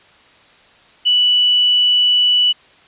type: tone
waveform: sine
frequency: 2960 Hz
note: F#7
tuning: in tune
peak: -10 dBFS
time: 1.05-2.53 s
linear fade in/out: 20 ms
effects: white hiss -48 dBFS RMS until 2.87 s + resampled to 8000 Hz